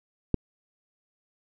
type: click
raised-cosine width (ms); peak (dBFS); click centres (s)
3; -9; 0.343
effects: none